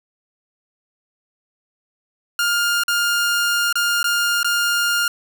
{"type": "tone with dropouts", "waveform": "sawtooth", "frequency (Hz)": 1409, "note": "F6", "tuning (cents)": 15, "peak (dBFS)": -13, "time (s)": [2.39, 5.08], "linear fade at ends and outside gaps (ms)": 2, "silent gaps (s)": [[2.836, 2.881], [3.727, 3.755], [4.03, 4.042], [4.431, 4.445]], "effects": []}